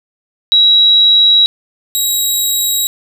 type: tone pair in turn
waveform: sine / 15% pulse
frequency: 3873 / 3837 Hz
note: B7 / A#7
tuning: -35 / +49 cents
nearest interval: unison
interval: 16 cents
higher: first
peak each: -5 dBFS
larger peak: neither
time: 0.52-1.46 / 1.95-2.87 s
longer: first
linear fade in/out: 0 ms
effects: 7-bit